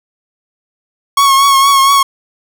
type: tone with vibrato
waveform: 45% pulse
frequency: 1100 Hz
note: C#6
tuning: 14 cents flat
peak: -6 dBFS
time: 1.17-2.03 s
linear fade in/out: 5 ms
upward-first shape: triangle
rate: 4.3 Hz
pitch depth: 43 cents each way
effects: none